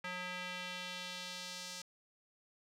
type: tone with band-pass filter sweep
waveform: square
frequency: 180.9 Hz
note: F#3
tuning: 39 cents flat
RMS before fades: -44 dBFS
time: 0.04-1.82 s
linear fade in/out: 5 ms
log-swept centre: 2000 to 5600 Hz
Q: 1.4
effects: none